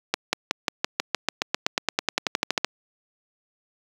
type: accelerating click train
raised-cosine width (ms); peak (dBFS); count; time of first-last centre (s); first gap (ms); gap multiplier
0.2; -3; 22; 0.14-2.646; 190; 0.95
effects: high-pass 200 Hz 12 dB/octave + 7-bit